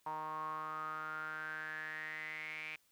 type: tone with band-pass filter sweep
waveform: sawtooth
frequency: 155.56 Hz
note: D#3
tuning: in tune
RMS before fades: -43 dBFS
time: 0.06-2.76 s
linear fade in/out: 5 ms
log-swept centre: 950 to 2400 Hz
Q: 9.4
effects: white hiss -73 dBFS RMS until 2.91 s